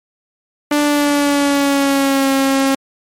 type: tone with pitch glide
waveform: sawtooth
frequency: 293.7 to 270.9 Hz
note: D4 to C#4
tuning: 0 to -40 cents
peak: -8 dBFS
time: 0.71-2.75 s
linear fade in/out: 5 ms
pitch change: -140 cents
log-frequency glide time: 0.82-2.3 s
effects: MP3 64 kbps